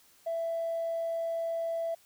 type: tone with tanh clipping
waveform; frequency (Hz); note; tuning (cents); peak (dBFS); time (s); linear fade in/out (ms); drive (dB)
triangle; 664; E5; +12; -29; 0.26-1.95; 10; 1
effects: white hiss -62 dBFS RMS until 2.05 s